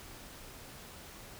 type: silence
effects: pink hiss -50 dBFS RMS until 1.39 s